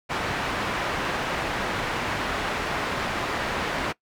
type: low-pass noise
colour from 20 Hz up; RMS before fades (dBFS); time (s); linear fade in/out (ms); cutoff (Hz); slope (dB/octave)
white; -28; 0.09-3.93; 20; 1800; 12
effects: noise-tail reverb RT60 0.1 s tail -21 dB re dry